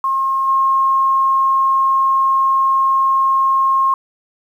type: tone with level steps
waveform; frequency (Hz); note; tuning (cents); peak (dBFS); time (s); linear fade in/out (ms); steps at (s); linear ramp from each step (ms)
sine; 1073; C6; +43; -14 / -11; 0.04-3.94; 2; 0.47; 20
effects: 8-bit